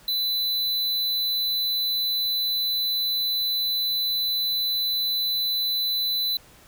square tone, 4000 Hz, B7, 21 cents sharp, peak -23 dBFS, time 0.08-6.37 s, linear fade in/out 2 ms, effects pink hiss -52 dBFS RMS until 6.67 s

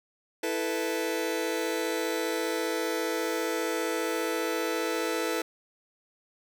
sawtooth chord, E suspended fourth, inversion none, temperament just, 329.6 / 439.5 / 494.4 Hz, E4 / A4 / B4, 0 / -2 / +2 cents, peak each -28 dBFS, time 0.43-5.42 s, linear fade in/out 5 ms, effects none

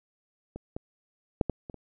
clicks, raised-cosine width 2 ms, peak -25 / -21 / -9 / -14 / -26 / -30 dBFS, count 6, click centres 0.56 / 0.765 / 1.412 / 1.497 / 1.698 / 1.743 s, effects none

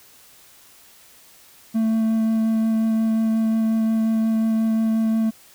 triangle tone with vibrato, 222.5 Hz, A3, 20 cents sharp, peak -15 dBFS, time 1.74-5.31 s, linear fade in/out 20 ms, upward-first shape sine, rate 5.6 Hz, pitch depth 9 cents each way, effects white hiss -50 dBFS RMS until 5.54 s

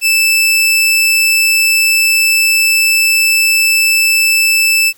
sawtooth tone, 2637 Hz, E7, in tune, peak -5 dBFS, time 0.01-4.93 s, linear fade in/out 50 ms, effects white hiss -47 dBFS RMS until 4.97 s

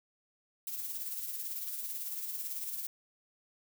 violet noise with tremolo, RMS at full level -37 dBFS, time 0.67-2.87 s, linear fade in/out 2 ms, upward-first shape sine, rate 18 Hz, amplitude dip 45%, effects none

